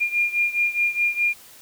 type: beating tone pair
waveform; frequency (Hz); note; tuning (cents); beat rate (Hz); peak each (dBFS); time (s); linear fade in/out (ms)
sine; 2408 / 2412.8; D7 / D7; +43 / +46; 4.8; -21 / -24; 0-1.34; 20
effects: white hiss -47 dBFS RMS until 1.61 s